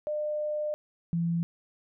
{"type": "tone pair in turn", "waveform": "sine", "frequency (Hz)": [602, 168.93], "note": ["D5", "E3"], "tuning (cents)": [43, 43], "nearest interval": "octave + minor seventh", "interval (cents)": 2200, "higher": "first", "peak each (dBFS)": [-28, -25], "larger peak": "second", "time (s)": [[0.07, 0.74], [1.13, 1.43]], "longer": "first", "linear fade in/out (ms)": 0, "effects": []}